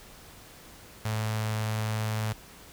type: tone with notch filter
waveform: sawtooth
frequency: 109.1 Hz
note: A2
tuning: 14 cents flat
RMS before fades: -30 dBFS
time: 1.05-2.33 s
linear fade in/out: 5 ms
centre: 310 Hz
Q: 0.81
effects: pink hiss -50 dBFS RMS until 2.72 s